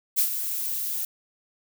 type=noise with ADSR envelope; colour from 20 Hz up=violet; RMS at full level=-20 dBFS; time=0.16-1.05 s; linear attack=29 ms; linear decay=96 ms; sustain=-9 dB; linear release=3 ms; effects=none